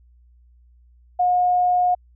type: tone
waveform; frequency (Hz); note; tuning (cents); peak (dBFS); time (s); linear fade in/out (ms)
sine; 720; F#5; -47; -15; 1.19-1.95; 10
effects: added 60 Hz sine -50 dBFS peak until 2.15 s